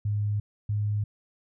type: tone pair in turn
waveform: sine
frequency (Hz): 103.9 / 104.33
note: G#2 / G#2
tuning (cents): +1 / +8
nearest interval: unison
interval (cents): 7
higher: second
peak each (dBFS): -24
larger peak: neither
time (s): 0.05-0.4 / 0.69-1.04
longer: neither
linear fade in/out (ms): 5
effects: none